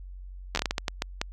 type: slowing click train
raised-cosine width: 0.2 ms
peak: -9 dBFS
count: 11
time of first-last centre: 0.55-1.215 s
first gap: 10 ms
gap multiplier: 1.39
effects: added 46 Hz sine -39 dBFS peak until 1.32 s